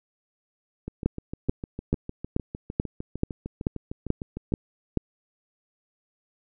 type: two click trains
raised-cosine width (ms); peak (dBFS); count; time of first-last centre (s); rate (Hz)
3; -9 / -20; 10 / 25; 1.06-4.973 / 0.88-4.522; 2.3 / 6.59
effects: none